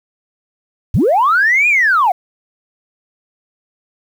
sine linear two-way sweep, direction up then down, 59.1 to 2489 to 682 Hz, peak -8 dBFS, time 0.94-2.12 s, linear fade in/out 5 ms, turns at 1.68 s, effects tanh soft clip ceiling -5 dBFS + 7-bit

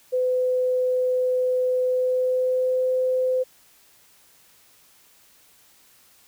sine tone with pitch glide, 506 to 511.9 Hz, B4 to C5, +42 to -38 cents, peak -19 dBFS, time 0.12-3.44 s, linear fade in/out 20 ms, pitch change +20 cents, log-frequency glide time 1.83-2.9 s, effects white hiss -56 dBFS RMS until 6.27 s

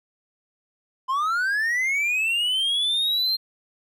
triangle linear sweep, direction up, 1015 to 4200 Hz, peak -19 dBFS, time 1.08-3.37 s, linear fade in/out 20 ms, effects none

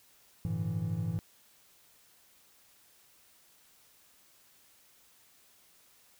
triangle tone cluster, 99.1 / 111.7 / 146.6 / 165.2 Hz, G2 / A2 / D3 / E3, +19 / +27 / -3 / +4 cents, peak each -35 / -34 / -40 / -32 dBFS, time 0.45-1.19 s, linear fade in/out 0 ms, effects white hiss -63 dBFS RMS until 6.19 s

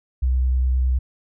sine tone with vibrato, 63.7 Hz, C2, 46 cents flat, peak -16 dBFS, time 0.22-0.99 s, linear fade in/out 10 ms, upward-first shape sine, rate 9.6 Hz, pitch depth 12 cents each way, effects none

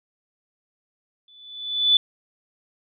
sine tone with exponential growth, 3481 Hz, A7, 19 cents flat, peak -11 dBFS, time 1.28-1.97 s, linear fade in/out 2 ms, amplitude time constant 150 ms, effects none

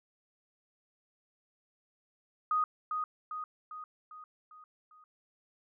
sine tone with echo, 1244.5 Hz, D#6, in tune, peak -26 dBFS, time 2.51-2.64 s, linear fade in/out 2 ms, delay 400 ms, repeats 6, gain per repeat -5 dB, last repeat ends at 5.04 s, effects none

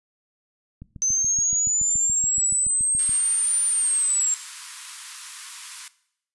click train, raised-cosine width 5 ms, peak -26 dBFS, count 17, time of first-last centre 0.82-3.093 s, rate 7.04 Hz
sine linear two-way sweep, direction up then down, 6130 to 9220 to 7440 Hz, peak -19 dBFS, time 1.02-4.34 s, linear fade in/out 0 ms, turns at 3.63 s
white high-pass noise, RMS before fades -37 dBFS, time 2.99-5.88 s, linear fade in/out 2 ms, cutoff 940 Hz, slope 96 dB/octave
effects noise-tail reverb RT60 0.7 s tail -18 dB re dry + resampled to 24000 Hz

